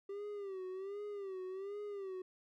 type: tone with vibrato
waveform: triangle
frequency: 392 Hz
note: G4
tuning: in tune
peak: -39 dBFS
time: 0.09-2.22 s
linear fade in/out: 5 ms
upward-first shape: sine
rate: 1.3 Hz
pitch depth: 100 cents each way
effects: none